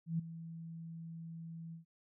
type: tone with ADSR envelope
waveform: sine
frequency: 164.81 Hz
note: E3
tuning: in tune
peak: -30 dBFS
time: 0.06-1.85 s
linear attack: 130 ms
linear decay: 9 ms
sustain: -14 dB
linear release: 120 ms
effects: none